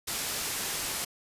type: low-pass noise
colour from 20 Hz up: white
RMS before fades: -33 dBFS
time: 0.07-1.05 s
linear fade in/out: 10 ms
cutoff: 12000 Hz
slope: 12 dB/octave
effects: resampled to 32000 Hz